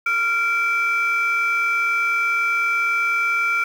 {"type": "tone pair together", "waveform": "sine", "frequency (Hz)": [1385, 2329], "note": ["F6", "D7"], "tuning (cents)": [-15, -15], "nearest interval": "major sixth", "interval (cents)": 900, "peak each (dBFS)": -19, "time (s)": [0.06, 3.64], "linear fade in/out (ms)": 5, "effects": ["tanh soft clip ceiling -12 dBFS", "7-bit"]}